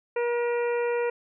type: harmonic tone with a mistuned harmonic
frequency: 477.5 Hz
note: A#4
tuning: 42 cents sharp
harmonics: 1 / 2 / 3 / 4 / 5 / 6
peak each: -24 / -34 / -38 / -39 / -39 / -46 dBFS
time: 0.16-1.1 s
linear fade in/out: 5 ms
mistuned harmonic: 6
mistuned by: -86 cents
effects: none